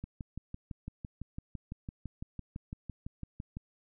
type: click train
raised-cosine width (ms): 5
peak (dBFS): -27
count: 22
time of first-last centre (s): 0.04-3.569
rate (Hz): 5.95
effects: none